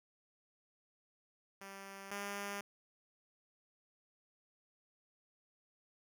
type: tone pair in turn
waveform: 5% pulse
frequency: 196 / 201.5 Hz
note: G3 / G3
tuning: 0 / +48 cents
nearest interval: unison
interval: 48 cents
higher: second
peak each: -37 / -29 dBFS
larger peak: second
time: 1.61-2.11 / 2.11-2.61 s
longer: neither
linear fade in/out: 5 ms
effects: none